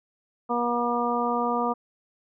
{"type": "harmonic tone", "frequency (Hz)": 239.8, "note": "A#3", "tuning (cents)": 49, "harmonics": [1, 2, 3, 4, 5], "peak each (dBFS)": [-29, -29, -29, -29, -29], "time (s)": [0.49, 1.74], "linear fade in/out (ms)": 20, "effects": []}